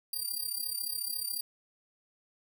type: tone with amplitude modulation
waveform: 5% pulse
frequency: 4726 Hz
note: D8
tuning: 10 cents sharp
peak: -23 dBFS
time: 0.13-1.41 s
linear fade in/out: 2 ms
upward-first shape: sine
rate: 34.1 Hz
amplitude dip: 75%
effects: none